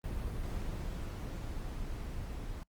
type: noise with level ramp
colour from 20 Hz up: brown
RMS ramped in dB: -37 to -41 dBFS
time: 0.04-2.63 s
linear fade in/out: 0 ms
effects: noise-tail reverb RT60 0.1 s tail -25 dB re dry + Opus 32 kbps